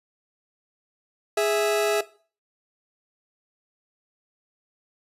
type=tone pair together; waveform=40% pulse; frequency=415.3 / 659.2 Hz; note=G#4 / E5; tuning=0 / 0 cents; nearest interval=minor sixth; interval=800 cents; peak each=-22 dBFS; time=1.37-2.01 s; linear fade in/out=5 ms; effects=noise-tail reverb RT60 0.4 s tail -18 dB re dry + resampled to 32000 Hz